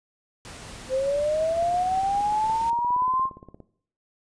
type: noise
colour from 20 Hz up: pink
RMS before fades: -41 dBFS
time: 0.45-2.7 s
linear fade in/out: 0 ms
type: linear sweep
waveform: sine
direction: up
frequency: 513 to 1067 Hz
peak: -21 dBFS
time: 0.89-3.3 s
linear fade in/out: 50 ms
type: click train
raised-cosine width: 2 ms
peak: -30 dBFS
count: 37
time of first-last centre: 1.51-3.603 s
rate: 17.2 Hz
effects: noise-tail reverb RT60 0.6 s tail -17 dB re dry + resampled to 22050 Hz